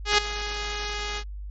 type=tone with ADSR envelope; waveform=5% pulse; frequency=415.3 Hz; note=G#4; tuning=in tune; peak=-4 dBFS; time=0.05-1.24 s; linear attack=130 ms; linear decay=8 ms; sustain=-14 dB; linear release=65 ms; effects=added 50 Hz sine -33 dBFS peak until 1.5 s + MP3 32 kbps